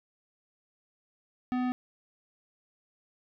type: tone with tanh clipping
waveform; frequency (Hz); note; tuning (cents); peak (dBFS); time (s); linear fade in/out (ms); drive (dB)
sine; 250.9; B3; +28; -29; 1.52-1.72; 0; 17
effects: none